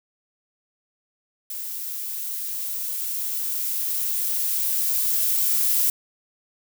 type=noise with level ramp; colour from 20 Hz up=violet; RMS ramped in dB=-32 to -20 dBFS; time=1.5-5.9 s; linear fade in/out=2 ms; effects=none